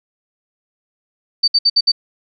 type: tone bursts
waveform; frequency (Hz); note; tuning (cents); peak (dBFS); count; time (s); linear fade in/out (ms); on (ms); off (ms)
sine; 4596; D8; -38; -9; 5; 1.43-1.919; 10; 49; 61
effects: none